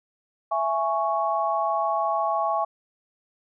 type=chord; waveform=sine; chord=C# minor; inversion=first; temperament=just; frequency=665.2 / 831.5 / 1108.7 Hz; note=E5 / G#5 / C#6; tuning=+16 / +2 / 0 cents; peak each=-26 dBFS; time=0.51-2.65 s; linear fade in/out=10 ms; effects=none